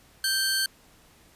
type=tone pair together; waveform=sawtooth; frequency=1567 / 4435 Hz; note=G6 / C#8; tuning=-1 / 0 cents; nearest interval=octave + tritone; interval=1801 cents; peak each=-23 dBFS; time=0.24-0.66 s; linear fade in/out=2 ms; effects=pink hiss -57 dBFS RMS until 1.35 s + resampled to 32000 Hz